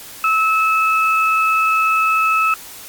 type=tone pair together; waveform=sine; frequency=1300 / 2600 Hz; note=E6 / E7; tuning=-24 / -24 cents; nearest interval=octave; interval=1200 cents; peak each=-14 / -18 dBFS; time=0.24-2.54 s; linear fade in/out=2 ms; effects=white hiss -36 dBFS RMS until 2.88 s + Opus 48 kbps